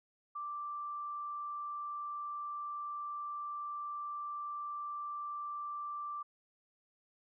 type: tone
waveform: sine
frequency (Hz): 1174.7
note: D6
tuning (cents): 0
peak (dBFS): -38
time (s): 0.35-6.23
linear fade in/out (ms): 10
effects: none